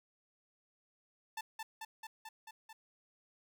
sawtooth tone with echo, 885 Hz, A5, 10 cents sharp, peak -35 dBFS, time 1.37-1.41 s, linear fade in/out 5 ms, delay 220 ms, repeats 6, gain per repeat -2 dB, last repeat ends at 2.73 s, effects none

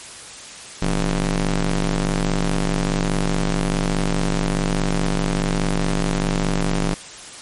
sawtooth ring-modulated tone, 101.2 Hz, G#2, 44 cents flat, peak -11 dBFS, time 0.82-6.94 s, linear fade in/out 0 ms, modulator 73 Hz, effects white hiss -37 dBFS RMS until 7.41 s + MP3 48 kbps

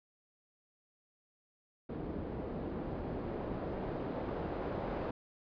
white noise with low-pass filter sweep, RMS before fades -39 dBFS, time 1.89-5.11 s, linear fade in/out 5 ms, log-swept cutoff 360 to 630 Hz, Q 0.86, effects resampled to 11025 Hz

